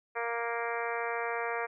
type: harmonic tone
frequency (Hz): 233.6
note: A#3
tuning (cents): +4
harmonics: 2 / 3 / 4 / 5 / 6 / 7 / 8 / 9 / 10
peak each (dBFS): -36 / -38 / -39 / -40 / -41 / -41 / -42 / -43 / -43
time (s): 0.15-1.67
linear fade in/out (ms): 20
effects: none